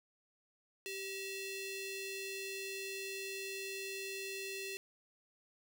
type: ring-modulated tone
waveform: sawtooth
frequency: 1530 Hz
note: G6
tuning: 42 cents flat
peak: -34 dBFS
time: 0.86-4.77 s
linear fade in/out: 0 ms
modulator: 1140 Hz
effects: none